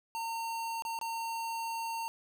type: tone with dropouts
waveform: square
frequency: 913 Hz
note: A#5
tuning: 36 cents flat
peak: -35 dBFS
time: 0.15-2.08 s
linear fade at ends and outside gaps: 0 ms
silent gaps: 0.822-0.851 / 0.989-1.013 s
effects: none